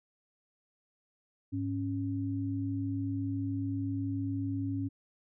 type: tone pair together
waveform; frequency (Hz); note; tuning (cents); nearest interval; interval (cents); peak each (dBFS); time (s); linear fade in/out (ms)
sine; 103.3 / 275.9; G#2 / C#4; -9 / -8; octave + perfect fourth; 1701; -34 / -33; 1.52-4.89; 20
effects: none